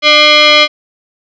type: tone with frequency modulation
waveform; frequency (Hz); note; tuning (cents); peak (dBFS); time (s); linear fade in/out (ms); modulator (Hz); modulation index
sine; 600; D5; +37; -3; 0.02-0.68; 50; 899; 4.1
effects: none